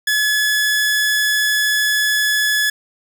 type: tone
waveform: sawtooth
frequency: 1707 Hz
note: G#6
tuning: 47 cents sharp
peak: -11 dBFS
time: 0.07-2.7 s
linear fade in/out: 5 ms
effects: none